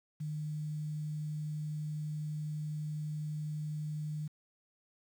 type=tone with quantisation; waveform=sine; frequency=152 Hz; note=D#3; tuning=40 cents flat; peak=-35 dBFS; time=0.2-4.28 s; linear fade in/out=10 ms; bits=10; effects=none